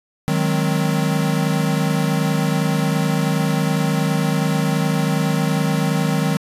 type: chord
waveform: square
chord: Ab dominant seventh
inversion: second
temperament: equal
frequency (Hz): 155.56 / 185 / 207.7 / 261.6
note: Eb3 / Gb3 / Ab3 / C4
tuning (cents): 0 / 0 / 0 / 0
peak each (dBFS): -20 / -23 / -26 / -26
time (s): 0.28-6.37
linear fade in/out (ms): 0
effects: resampled to 32000 Hz